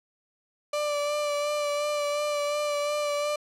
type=tone with vibrato; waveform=35% pulse; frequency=587.3 Hz; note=D5; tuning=in tune; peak=-24 dBFS; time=0.73-3.36 s; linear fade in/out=5 ms; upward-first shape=sine; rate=2.8 Hz; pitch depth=21 cents each way; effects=low-pass 10000 Hz 12 dB/octave